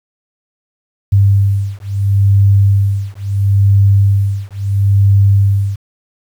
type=beating tone pair; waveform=sine; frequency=99 / 99.74 Hz; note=G2 / G2; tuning=+18 / +30 cents; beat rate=0.74 Hz; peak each=-11 dBFS; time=1.12-5.76 s; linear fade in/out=10 ms; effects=7-bit